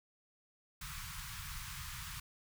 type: band-stop noise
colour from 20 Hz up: pink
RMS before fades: -45 dBFS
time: 0.81-2.2 s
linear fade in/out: 5 ms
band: 160 to 1000 Hz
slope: 48 dB/octave
effects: none